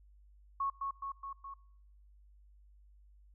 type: tone with echo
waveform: sine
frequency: 1101 Hz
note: C#6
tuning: 12 cents flat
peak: -31 dBFS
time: 0.6-0.7 s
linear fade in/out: 5 ms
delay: 210 ms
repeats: 4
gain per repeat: -3 dB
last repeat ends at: 1.54 s
effects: noise-tail reverb RT60 0.8 s tail -25 dB re dry + added 50 Hz sine -58 dBFS peak until 3.34 s